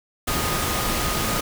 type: tone in noise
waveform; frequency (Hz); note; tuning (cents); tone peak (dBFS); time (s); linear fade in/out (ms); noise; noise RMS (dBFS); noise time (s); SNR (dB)
sine; 1239; D#6; -8; -31; 0.27-1.41; 10; pink; -24; 0.27-1.41; -10
effects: none